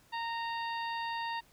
harmonic tone, 925 Hz, A#5, 14 cents flat, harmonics 1 / 2 / 3 / 4 / 5, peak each -35 / -41 / -45 / -47 / -49 dBFS, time 0.12-1.41 s, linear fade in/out 20 ms, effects pink hiss -64 dBFS RMS until 1.52 s

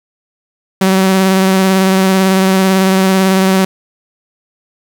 sawtooth tone with vibrato, 190 Hz, F#3, 46 cents sharp, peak -4 dBFS, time 0.81-3.65 s, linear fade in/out 5 ms, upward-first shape sine, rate 18 Hz, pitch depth 20 cents each way, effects 7-bit

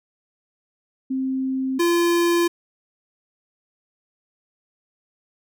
sine / square tone pair in turn, 263.3 / 343.3 Hz, C4 / F4, +11 / -30 cents, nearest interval perfect fourth, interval 459 cents, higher second, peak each -21 / -17 dBFS, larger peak second, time 1.1-1.79 / 1.79-2.48 s, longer neither, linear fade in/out 10 ms, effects none

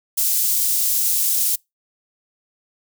white high-pass noise, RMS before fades -19 dBFS, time 0.17-1.56 s, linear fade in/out 10 ms, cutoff 6600 Hz, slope 12 dB/octave, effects noise-tail reverb RT60 0.2 s tail -26 dB re dry

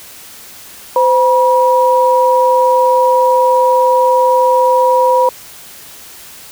sine tone pair together, 514.2 / 964 Hz, C5 / B5, -30 / -42 cents, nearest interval major seventh, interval 1088 cents, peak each -10 dBFS, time 0.96-5.29 s, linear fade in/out 2 ms, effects white hiss -35 dBFS RMS until 6.51 s

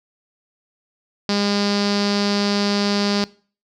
sawtooth tone with low-pass filter, 203 Hz, G#3, 39 cents flat, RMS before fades -20 dBFS, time 1.29-3.24 s, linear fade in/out 0 ms, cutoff 4800 Hz, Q 5.6, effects noise-tail reverb RT60 0.4 s tail -21 dB re dry

